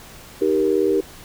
sine chord, Eb major, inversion none, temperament equal with one note detuned, 311.1 / 392 / 470.2 Hz, Eb4 / G4 / Bb4, 0 / 0 / +15 cents, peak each -22 / -18 / -21 dBFS, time 0.41-1.01 s, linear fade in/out 10 ms, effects pink hiss -42 dBFS RMS until 1.24 s

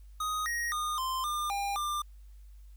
square tone with pitch steps, 1249 / 1881 / 1223 / 1041 / 1202 / 802 / 1193 Hz, D#6 / A#6 / D#6 / C6 / D6 / G5 / D6, +6 / +15 / -30 / -9 / +40 / +39 / +27 cents, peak -31 dBFS, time 0.2-2.02 s, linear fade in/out 5 ms, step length 260 ms, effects added 50 Hz sine -48 dBFS peak until 2.76 s + white hiss -71 dBFS RMS until 2.76 s

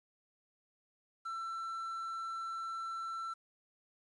triangle tone, 1341 Hz, E6, 29 cents sharp, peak -36 dBFS, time 1.25-3.34 s, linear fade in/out 10 ms, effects resampled to 22050 Hz + 11-bit

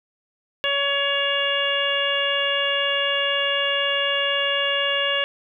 harmonic tone, 562 Hz, C#5, 24 cents sharp, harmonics 1 / 2 / 3 / 4 / 5 / 6, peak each -26 / -30 / -26 / -31 / -23 / -30 dBFS, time 0.64-5.24 s, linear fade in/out 0 ms, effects none

